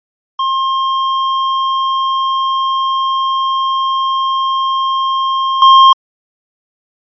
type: tone with level steps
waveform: square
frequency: 1065 Hz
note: C6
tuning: 30 cents sharp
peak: -13 / -3 dBFS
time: 0.39-5.93 s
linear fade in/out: 5 ms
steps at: 5.62 s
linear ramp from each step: 2 ms
effects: resampled to 11025 Hz